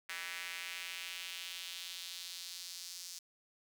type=tone with high-pass filter sweep; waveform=square; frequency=88.6 Hz; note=F2; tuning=25 cents sharp; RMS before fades=-45 dBFS; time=0.09-3.19 s; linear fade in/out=5 ms; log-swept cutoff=1900 to 5400 Hz; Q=2; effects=none